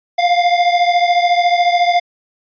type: beating tone pair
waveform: square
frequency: 698.5 / 712.5 Hz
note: F5 / F5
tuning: 0 / +34 cents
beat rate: 14 Hz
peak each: -13 / -17 dBFS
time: 0.18-2 s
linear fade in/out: 10 ms
effects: resampled to 11025 Hz